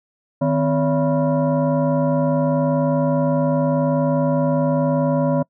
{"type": "tone with frequency modulation", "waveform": "sine", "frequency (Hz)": 155.56, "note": "D#3", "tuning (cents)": 0, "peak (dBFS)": -15, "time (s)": [0.41, 5.43], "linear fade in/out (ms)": 10, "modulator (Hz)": 412, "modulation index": 1.4, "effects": ["noise-tail reverb RT60 0.1 s tail -25 dB re dry"]}